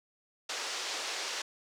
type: band-pass noise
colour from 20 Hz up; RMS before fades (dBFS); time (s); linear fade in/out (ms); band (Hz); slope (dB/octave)
white; -37; 0.49-1.42; 5; 370 to 6300; 24
effects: none